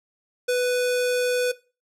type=tone with low-pass filter; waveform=square; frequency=495.6 Hz; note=B4; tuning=6 cents sharp; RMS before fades=-22 dBFS; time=0.48-1.52 s; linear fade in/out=10 ms; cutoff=12000 Hz; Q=0.94; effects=noise-tail reverb RT60 0.3 s tail -18 dB re dry